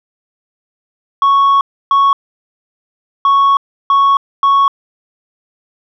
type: tone bursts at uneven times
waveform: sine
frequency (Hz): 1108.7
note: C#6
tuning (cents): 0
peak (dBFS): -4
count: 5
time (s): 1.22-1.61 / 1.91-2.13 / 3.25-3.57 / 3.9-4.17 / 4.43-4.68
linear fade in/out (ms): 2
effects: tanh soft clip ceiling -6 dBFS